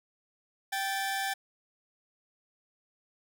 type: tone pair together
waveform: sawtooth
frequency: 780.2 / 1749 Hz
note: G5 / A6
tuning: -8 / -11 cents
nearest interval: octave + major second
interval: 1397 cents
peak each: -28 / -31 dBFS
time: 0.72-1.34 s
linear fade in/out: 10 ms
effects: none